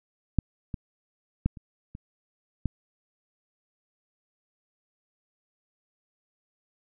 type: clicks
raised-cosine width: 5 ms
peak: -9 / -20 / -11 / -30 / -27 / -14 dBFS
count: 6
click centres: 0.387 / 0.742 / 1.46 / 1.572 / 1.951 / 2.657 s
effects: none